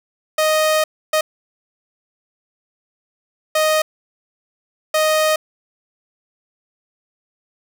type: tone bursts at uneven times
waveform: sawtooth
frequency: 622.3 Hz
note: D#5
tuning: in tune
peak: -10 dBFS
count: 4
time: 0.38-0.84 / 1.13-1.21 / 3.55-3.82 / 4.94-5.36 s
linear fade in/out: 5 ms
effects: none